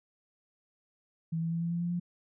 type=tone with pitch steps; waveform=sine; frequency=163.4 / 165.3 / 167.22 / 169.16 / 171.13 / 173.12 / 175.13 Hz; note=E3 / E3 / E3 / E3 / F3 / F3 / F3; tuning=-15 / +5 / +25 / +45 / -35 / -15 / +5 cents; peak=-29 dBFS; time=1.32-1.999 s; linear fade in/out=10 ms; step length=97 ms; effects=none